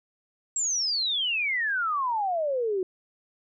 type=exponential sweep; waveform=sine; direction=down; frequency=7690 to 360 Hz; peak=-24 dBFS; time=0.56-2.83 s; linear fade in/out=2 ms; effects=none